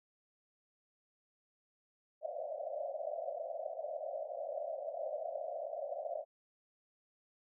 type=band-pass noise; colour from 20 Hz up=white; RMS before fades=-41 dBFS; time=2.21-6.25 s; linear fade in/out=50 ms; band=550 to 690 Hz; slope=96 dB/octave; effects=none